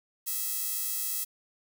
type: tone with high-pass filter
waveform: sawtooth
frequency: 654 Hz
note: E5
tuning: 14 cents flat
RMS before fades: -32 dBFS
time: 0.26-1.25 s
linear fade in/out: 20 ms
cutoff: 11000 Hz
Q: 0.55
effects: 9-bit